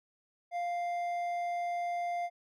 triangle tone with hard clipping, 698.5 Hz, F5, in tune, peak -33 dBFS, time 0.51-2.3 s, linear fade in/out 50 ms, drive 9 dB, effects none

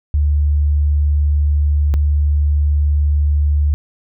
sine tone pair in turn, 73.42 / 73.42 Hz, D2 / D2, 0 / 0 cents, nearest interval unison, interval 0 cents, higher neither, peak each -11 dBFS, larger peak neither, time 0.14-1.94 / 1.94-3.74 s, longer neither, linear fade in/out 0 ms, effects none

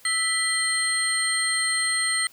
sine tone cluster, 1308 / 1976 / 3151 / 4186 / 8550 Hz, E6 / B6 / G7 / C8 / C9, -14 / 0 / +8 / 0 / +36 cents, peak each -33 / -25 / -34 / -28 / -26 dBFS, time 0.05-2.27 s, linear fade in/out 2 ms, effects white hiss -53 dBFS RMS until 2.32 s

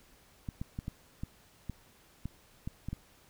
clicks, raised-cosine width 5 ms, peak -24 dBFS, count 10, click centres 0.488 / 0.615 / 0.789 / 0.881 / 1.235 / 1.697 / 2.256 / 2.675 / 2.886 / 2.93 s, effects pink hiss -62 dBFS RMS until 3.29 s

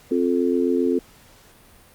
harmonic tone, 87.6 Hz, F2, 6 cents sharp, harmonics 3 / 4 / 5, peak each -21 / -22 / -23 dBFS, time 0.11-0.99 s, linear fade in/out 5 ms, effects pink hiss -51 dBFS RMS until 1.94 s + Opus 48 kbps

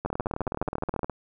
two click trains, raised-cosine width 1 ms, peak -16 / -14 dBFS, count 21 / 15, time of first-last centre 0.05-1.097 / 0.06-1.032 s, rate 19.1 / 14.4 Hz, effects none

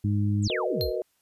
harmonic tone, 102.7 Hz, G#2, 19 cents flat, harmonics 1 / 2 / 3, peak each -23 / -28 / -33 dBFS, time 0.04-0.48 s, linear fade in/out 5 ms
sine exponential sweep, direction down, 8600 to 36.71 Hz, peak -29 dBFS, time 0.42-0.92 s, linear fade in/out 50 ms
sine chord, B major seventh, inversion second, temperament equal with one note detuned, 370 / 457.9 / 493.9 / 622.3 Hz, F#4 / A#4 / B4 / D#5, 0 / -31 / 0 / 0 cents, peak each -32 dBFS, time 0.5-1.02 s, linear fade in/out 0 ms
square tone with exponential decay, 4186 Hz, C8, in tune, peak -25 dBFS, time 0.81-0.96 s, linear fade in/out 0 ms, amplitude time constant 32 ms
effects white hiss -70 dBFS RMS until 1.21 s + resampled to 32000 Hz

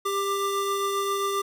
square tone pair together, 397.1 / 1183.8 Hz, G4 / D6, +22 / +13 cents, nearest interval octave + perfect fifth, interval 1891 cents, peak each -28 dBFS, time 0.05-1.42 s, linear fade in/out 10 ms, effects none

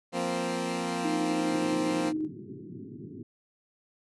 15% pulse chord, F suspended fourth, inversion none, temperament equal, 174.61 / 233.1 / 261.6 Hz, F3 / Bb3 / C4, 0 / 0 / 0 cents, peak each -27 dBFS, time 0.12-2.13 s, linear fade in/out 50 ms
sine tone with tremolo, 311.1 Hz, D#4, in tune, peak -27 dBFS, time 1.04-2.28 s, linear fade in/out 10 ms, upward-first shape square, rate 12 Hz, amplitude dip 25%
white band-pass noise, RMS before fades -43 dBFS, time 1.49-3.23 s, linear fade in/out 2 ms, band 100 to 400 Hz, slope 96 dB/octave
effects resampled to 24000 Hz

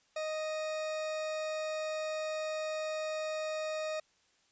40% pulse tone, 622.3 Hz, D#5, in tune, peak -33 dBFS, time 0.16-4 s, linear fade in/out 5 ms, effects white hiss -70 dBFS RMS until 4.51 s + resampled to 16000 Hz

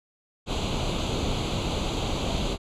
pink noise with comb filter, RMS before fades -27 dBFS, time 0.46-2.58 s, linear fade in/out 50 ms, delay 0.28 ms, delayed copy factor +0.8, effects low-pass 5000 Hz 12 dB/octave

